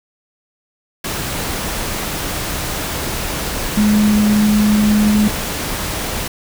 sine tone in noise, 210.5 Hz, G#3, 24 cents sharp, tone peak -10 dBFS, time 3.77-5.28 s, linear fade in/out 5 ms, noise pink, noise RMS -22 dBFS, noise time 1.04-6.28 s, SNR +9 dB, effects none

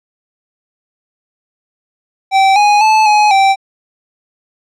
square tone with pitch steps, 774 / 829 / 870 / 841 / 779 Hz, G5 / G#5 / A5 / G#5 / G5, -22 / -3 / -20 / +22 / -11 cents, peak -7 dBFS, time 2.31-3.56 s, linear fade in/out 50 ms, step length 250 ms, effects low-pass 5000 Hz 12 dB/octave

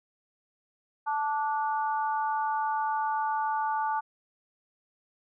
harmonic tone, 292.2 Hz, D4, 9 cents flat, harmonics 3 / 4 / 5, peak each -27 / -34 / -37 dBFS, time 1.06-4.01 s, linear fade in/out 20 ms, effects none

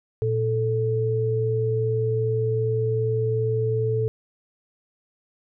sine tone pair together, 116.2 / 438.7 Hz, A#2 / A4, -5 / -5 cents, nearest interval octave + major seventh, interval 2300 cents, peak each -23 dBFS, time 0.22-4.08 s, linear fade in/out 0 ms, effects none

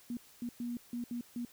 sine tone bursts at uneven times, 239.8 Hz, A#3, 49 cents sharp, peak -35 dBFS, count 6, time 0.1-0.17 / 0.42-0.49 / 0.6-0.77 / 0.93-1.04 / 1.11-1.21 / 1.36-1.45 s, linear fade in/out 2 ms, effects white hiss -60 dBFS RMS until 1.52 s

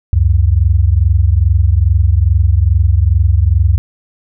sine tone pair together, 70.1 / 92.5 Hz, C#2 / F#2, +20 / 0 cents, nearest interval perfect fourth, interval 480 cents, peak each -10 dBFS, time 0.13-3.78 s, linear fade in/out 0 ms, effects none

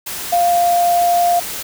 sine tone in noise, 698.5 Hz, F5, in tune, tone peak -11 dBFS, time 0.32-1.4 s, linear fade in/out 10 ms, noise white, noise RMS -26 dBFS, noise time 0.06-1.63 s, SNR +12 dB, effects none

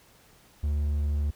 triangle tone, 73.42 Hz, D2, in tune, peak -22 dBFS, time 0.63-1.31 s, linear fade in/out 10 ms, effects pink hiss -58 dBFS RMS until 1.35 s

